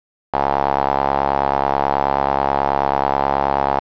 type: tone with band-pass filter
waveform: sawtooth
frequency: 69.3 Hz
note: C#2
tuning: in tune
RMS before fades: -18 dBFS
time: 0.33-3.8 s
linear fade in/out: 10 ms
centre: 830 Hz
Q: 3.9
effects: resampled to 11025 Hz + 7-bit